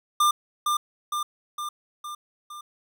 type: tone with echo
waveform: square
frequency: 1197 Hz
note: D6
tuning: 33 cents sharp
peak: -18 dBFS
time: 0.2-0.31 s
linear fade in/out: 5 ms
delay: 460 ms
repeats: 5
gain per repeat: -4 dB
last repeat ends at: 2.61 s
effects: none